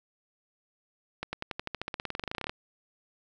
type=accelerating click train; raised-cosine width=0.3 ms; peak=-17 dBFS; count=24; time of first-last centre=1.23-2.495 s; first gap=100 ms; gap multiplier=0.94; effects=none